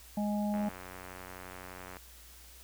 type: harmonic tone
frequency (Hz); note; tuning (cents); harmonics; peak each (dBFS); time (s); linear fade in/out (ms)
207.7; G#3; 0; 1 / 3 / 4; -30 / -39 / -40; 0.17-0.69; 5
type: click train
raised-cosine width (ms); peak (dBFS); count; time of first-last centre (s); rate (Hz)
0.5; -30; 132; 0.54-1.969; 91.7
effects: added 60 Hz sine -55 dBFS peak until 2.63 s + white hiss -55 dBFS RMS until 2.63 s